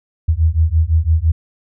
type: beating tone pair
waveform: sine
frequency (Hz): 77.78 / 83.68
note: D#2 / E2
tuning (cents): 0 / +27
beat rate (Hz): 5.9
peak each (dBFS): -14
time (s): 0.28-1.32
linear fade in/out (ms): 10
effects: none